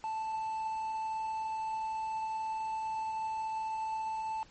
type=tone with quantisation; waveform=triangle; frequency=880 Hz; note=A5; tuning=in tune; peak=-31 dBFS; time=0.04-4.43 s; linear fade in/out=0 ms; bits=9; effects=pink hiss -60 dBFS RMS until 4.5 s + MP3 32 kbps